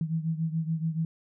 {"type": "beating tone pair", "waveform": "sine", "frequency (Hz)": [160, 167], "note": ["D#3", "E3"], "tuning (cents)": [49, 23], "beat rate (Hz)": 7, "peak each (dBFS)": [-28, -32], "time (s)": [0.01, 1.05], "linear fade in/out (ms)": 2, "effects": []}